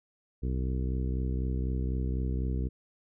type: harmonic tone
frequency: 64 Hz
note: C2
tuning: 38 cents flat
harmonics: 1 / 2 / 3 / 4 / 5 / 6 / 7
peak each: -29 / -35 / -39 / -41 / -43 / -45 / -46 dBFS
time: 0.42-2.69 s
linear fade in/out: 20 ms
effects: none